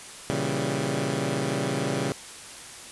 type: chord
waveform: 15% pulse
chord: A# diminished seventh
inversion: none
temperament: equal with one note detuned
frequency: 118.24 / 138.59 / 164.81 / 196 Hz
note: A#2 / C#3 / E3 / G3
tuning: +25 / 0 / 0 / 0 cents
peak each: -27 / -22 / -27 / -25 dBFS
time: 0.3-2.12 s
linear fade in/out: 0 ms
effects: white hiss -42 dBFS RMS until 2.91 s + resampled to 24000 Hz